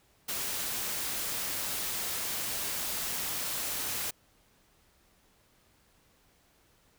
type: noise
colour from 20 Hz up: white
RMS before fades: -34 dBFS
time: 0.28-4.11 s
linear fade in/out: 10 ms
effects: pink hiss -66 dBFS RMS until 6.98 s